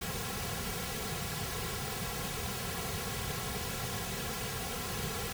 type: noise with comb filter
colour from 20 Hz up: pink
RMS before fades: -37 dBFS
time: 0.01-5.33 s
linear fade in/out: 10 ms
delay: 3.3 ms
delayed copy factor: -0.9
effects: none